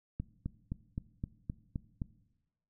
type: click train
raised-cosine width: 5 ms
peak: -23 dBFS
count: 8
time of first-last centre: 0.2-2.018 s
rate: 3.85 Hz
effects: noise-tail reverb RT60 1.0 s tail -19 dB re dry